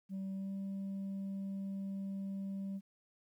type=tone with pitch glide; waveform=sine; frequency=192.5 to 195.19 Hz; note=G3 to G3; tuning=-31 to -7 cents; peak=-35 dBFS; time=0.09-2.81 s; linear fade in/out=50 ms; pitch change=+24 cents; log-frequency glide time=0.33-0.52 s; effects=tanh soft clip ceiling -37 dBFS + 12-bit